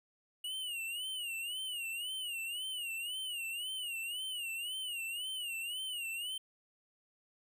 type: tone with vibrato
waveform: square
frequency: 2878 Hz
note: F#7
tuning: 49 cents flat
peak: -38 dBFS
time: 0.44-6.38 s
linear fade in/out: 5 ms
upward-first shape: sine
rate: 1.9 Hz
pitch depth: 130 cents each way
effects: none